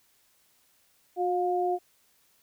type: tone pair together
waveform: sine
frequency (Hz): 361.4 / 710.6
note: F#4 / F5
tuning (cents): -41 / +30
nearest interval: octave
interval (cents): 1171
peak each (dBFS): -27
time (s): 1.16-1.79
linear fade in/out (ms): 50
effects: white hiss -66 dBFS RMS until 2.42 s